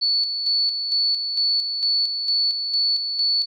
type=tone with tremolo; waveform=sine; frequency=4447 Hz; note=C#8; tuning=5 cents sharp; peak=-17 dBFS; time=0.01-3.46 s; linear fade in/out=20 ms; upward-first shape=square; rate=2.2 Hz; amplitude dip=50%; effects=none